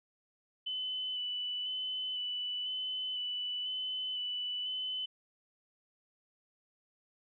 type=tone with vibrato; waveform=sine; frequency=3000 Hz; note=F#7; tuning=23 cents sharp; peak=-34 dBFS; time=0.66-5.06 s; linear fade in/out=10 ms; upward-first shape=square; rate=1 Hz; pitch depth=14 cents each way; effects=none